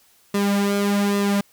sawtooth tone with flanger, 201.7 Hz, G3, 50 cents sharp, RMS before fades -20 dBFS, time 0.34-1.41 s, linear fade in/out 5 ms, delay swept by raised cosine 1.3 to 3.9 ms, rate 1.2 Hz, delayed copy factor -0.7, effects white hiss -57 dBFS RMS until 1.52 s

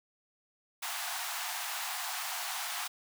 pink high-pass noise, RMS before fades -37 dBFS, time 0.82-2.88 s, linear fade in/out 10 ms, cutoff 690 Hz, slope 96 dB/octave, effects none

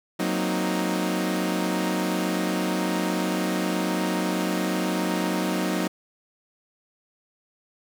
sawtooth chord, C half-diminished seventh, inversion second, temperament equal, 185 / 233.1 / 261.6 / 311.1 Hz, Gb3 / Bb3 / C4 / Eb4, 0 / 0 / 0 / 0 cents, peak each -23 / -27 / -29 / -24 dBFS, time 0.19-5.88 s, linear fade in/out 10 ms, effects none

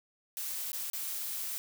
blue noise with dropouts, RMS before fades -37 dBFS, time 0.37-1.58 s, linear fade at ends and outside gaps 0 ms, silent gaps 0.718-0.731 / 0.9-0.933 s, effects none

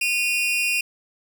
40% pulse tone pair together, 2465 / 2752 Hz, D#7 / F7, -17 / -26 cents, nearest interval major second, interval 191 cents, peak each -22 dBFS, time 0.01-0.81 s, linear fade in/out 5 ms, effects none

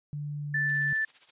sine tone with pitch glide, 146.83 to 144.22 Hz, D3 to D3, 0 to -31 cents, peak -32 dBFS, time 0.13-0.93 s, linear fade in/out 0 ms, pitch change -31 cents, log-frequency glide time 0.37-0.82 s
sine tone, 1760 Hz, A6, in tune, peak -25 dBFS, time 0.54-1.05 s, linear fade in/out 5 ms
blue noise with tremolo, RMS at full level -45 dBFS, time 0.68-1.31 s, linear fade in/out 10 ms, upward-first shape sine, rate 15 Hz, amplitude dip 75%
effects resampled to 8000 Hz

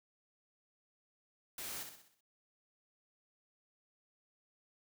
white noise with echo, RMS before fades -44 dBFS, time 1.58-1.83 s, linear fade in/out 2 ms, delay 63 ms, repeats 6, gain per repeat -6 dB, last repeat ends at 2.208 s, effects none

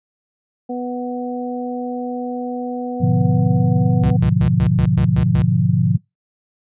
harmonic tone, 246.9 Hz, B3, in tune, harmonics 1 / 2 / 3, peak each -24 / -27 / -29 dBFS, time 0.69-4.17 s, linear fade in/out 10 ms
sine chord, G# diminished seventh, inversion none, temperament equal, 103.83 / 123.47 / 146.83 / 174.61 Hz, G#2 / B2 / D3 / F3, 0 / 0 / 0 / 0 cents, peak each -20 / -18 / -19 / -17 dBFS, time 3-5.98 s, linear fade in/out 20 ms
square tone bursts, 69.3 Hz, C#2, in tune, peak -20 dBFS, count 8, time 4.03-5.424 s, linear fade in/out 5 ms, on 78 ms, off 110 ms
effects noise-tail reverb RT60 0.2 s tail -25 dB re dry + resampled to 8000 Hz

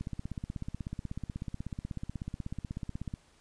click train, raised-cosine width 5 ms, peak -24 dBFS, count 52, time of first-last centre 0.01-3.139 s, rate 16.3 Hz, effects pink hiss -64 dBFS RMS until 3.4 s + resampled to 22050 Hz

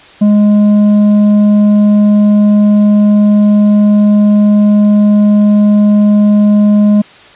sine tone with tanh clipping, 207.7 Hz, G#3, in tune, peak -5 dBFS, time 0.21-7.02 s, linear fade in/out 10 ms, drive 6 dB, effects white hiss -37 dBFS RMS until 7.35 s + resampled to 8000 Hz

